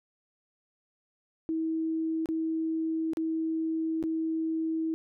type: tone with dropouts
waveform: sine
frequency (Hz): 322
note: E4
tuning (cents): -41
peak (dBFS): -27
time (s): 1.49-4.94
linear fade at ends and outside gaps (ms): 0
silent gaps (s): 2.258-2.288 / 3.134-3.171 / 4.027-4.038
effects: none